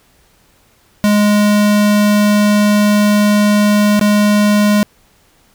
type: tone with dropouts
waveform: square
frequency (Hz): 207.7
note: G#3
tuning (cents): 0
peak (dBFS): -9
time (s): 1.04-4.83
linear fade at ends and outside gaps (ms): 0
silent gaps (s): 3.994-4.012
effects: pink hiss -52 dBFS RMS until 5.54 s